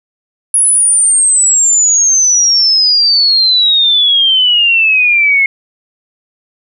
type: exponential sweep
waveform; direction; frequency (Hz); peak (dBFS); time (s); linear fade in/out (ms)
sine; down; 10520 to 2159; -6; 0.54-5.46; 2
effects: none